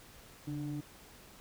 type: ring-modulated tone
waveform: triangle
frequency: 76.8 Hz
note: D#2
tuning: 22 cents flat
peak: -29 dBFS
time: 0.47-0.81 s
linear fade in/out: 10 ms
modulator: 220 Hz
effects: tanh soft clip ceiling -31 dBFS + pink hiss -56 dBFS RMS until 1.4 s